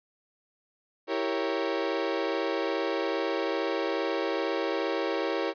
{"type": "chord", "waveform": "35% pulse", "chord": "E diminished seventh", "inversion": "none", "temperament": "equal", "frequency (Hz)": [329.6, 392, 466.2, 554.4], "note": ["E4", "G4", "Bb4", "Db5"], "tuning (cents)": [0, 0, 0, 0], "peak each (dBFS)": -31, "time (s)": [1.07, 5.54], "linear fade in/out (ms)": 50, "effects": ["resampled to 11025 Hz"]}